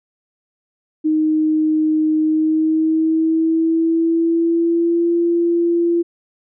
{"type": "tone with pitch glide", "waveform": "sine", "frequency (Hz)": [311.1, 341.2], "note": ["D#4", "F4"], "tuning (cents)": [0, -40], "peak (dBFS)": -13, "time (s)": [1.04, 6.03], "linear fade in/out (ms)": 20, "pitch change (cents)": 160, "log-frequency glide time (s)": [2.19, 5.12], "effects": []}